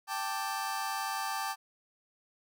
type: chord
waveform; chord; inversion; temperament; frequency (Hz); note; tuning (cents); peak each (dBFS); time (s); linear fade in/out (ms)
sawtooth; G suspended second; none; just; 784 / 882 / 1176; G5 / A5 / D6; 0 / +4 / +2; -33; 0.07-1.56; 50
effects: none